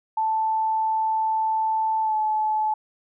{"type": "tone with pitch glide", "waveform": "sine", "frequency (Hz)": [880, 862.4], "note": ["A5", "A5"], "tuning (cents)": [0, -35], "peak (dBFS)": -20, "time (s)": [0.17, 2.74], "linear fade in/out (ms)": 5, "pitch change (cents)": -35, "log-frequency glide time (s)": [2.02, 2.15], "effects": []}